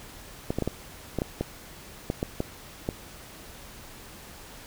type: clicks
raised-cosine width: 2 ms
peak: -13 dBFS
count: 11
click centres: 0.505 / 0.586 / 0.623 / 0.676 / 1.187 / 1.219 / 1.41 / 2.101 / 2.229 / 2.404 / 2.889 s
effects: pink hiss -46 dBFS RMS until 4.66 s